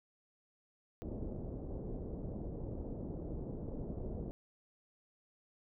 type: low-pass noise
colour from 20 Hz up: pink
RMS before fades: -42 dBFS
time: 1.02-4.31 s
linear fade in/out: 0 ms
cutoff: 540 Hz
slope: 24 dB/octave
effects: none